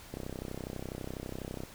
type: click train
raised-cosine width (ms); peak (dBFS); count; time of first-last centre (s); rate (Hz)
2; -25; 49; 0.14-1.635; 32.1
effects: pink hiss -51 dBFS RMS until 1.74 s